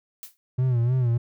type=noise with exponential decay; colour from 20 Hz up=blue; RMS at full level=-35 dBFS; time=0.23-0.37 s; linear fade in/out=0 ms; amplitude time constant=30 ms
type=tone with vibrato; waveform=triangle; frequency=123.2 Hz; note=B2; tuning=4 cents flat; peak=-17 dBFS; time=0.58-1.18 s; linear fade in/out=10 ms; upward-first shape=sine; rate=3.3 Hz; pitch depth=98 cents each way
effects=none